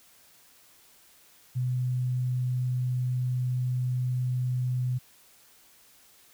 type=tone; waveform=sine; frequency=125.8 Hz; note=B2; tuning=32 cents sharp; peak=-25 dBFS; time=1.55-4.99 s; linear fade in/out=20 ms; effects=white hiss -58 dBFS RMS until 6.33 s